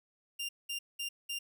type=tone bursts; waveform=sawtooth; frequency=2794 Hz; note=F7; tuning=in tune; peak=-32 dBFS; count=4; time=0.39-1.39 s; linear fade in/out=10 ms; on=100 ms; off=200 ms; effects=none